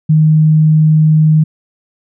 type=tone; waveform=sine; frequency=155.56 Hz; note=D#3; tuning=in tune; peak=-5 dBFS; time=0.09-1.44 s; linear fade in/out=10 ms; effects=none

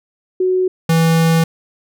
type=tone pair in turn; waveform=sine / square; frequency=370 / 163.91 Hz; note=F#4 / E3; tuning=0 / -10 cents; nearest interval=octave + major second; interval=1410 cents; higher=first; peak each=-12 / -11 dBFS; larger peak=second; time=0.4-0.68 / 0.89-1.44 s; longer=second; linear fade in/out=5 ms; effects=none

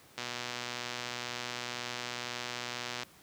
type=click train; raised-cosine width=0.2 ms; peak=-19 dBFS; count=349; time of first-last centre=0.18-3.032 s; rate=122 Hz; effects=pink hiss -58 dBFS RMS until 3.22 s + high-pass 100 Hz 12 dB/octave

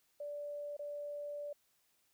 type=tone with dropouts; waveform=sine; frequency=583 Hz; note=D5; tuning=13 cents flat; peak=-40 dBFS; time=0.2-1.53 s; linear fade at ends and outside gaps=5 ms; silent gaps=0.768-0.792 s; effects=white hiss -75 dBFS RMS until 2.13 s

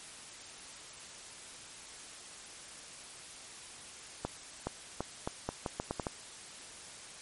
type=accelerating click train; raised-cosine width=1 ms; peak=-19 dBFS; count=10; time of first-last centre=4.25-6.068 s; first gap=420 ms; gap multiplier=0.8; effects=white hiss -49 dBFS RMS until 7.21 s + MP3 48 kbps

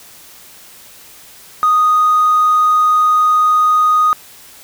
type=tone with hard clipping; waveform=sine; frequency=1242 Hz; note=D#6; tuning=3 cents flat; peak=-9 dBFS; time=1.63-4.13 s; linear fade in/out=0 ms; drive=1 dB; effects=white hiss -40 dBFS RMS until 4.63 s

